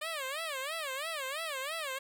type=tone with vibrato; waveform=10% pulse; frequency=587.3 Hz; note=D5; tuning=in tune; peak=-27 dBFS; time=0.01-1.99 s; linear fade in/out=10 ms; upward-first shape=sine; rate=3 Hz; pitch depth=210 cents each way; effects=none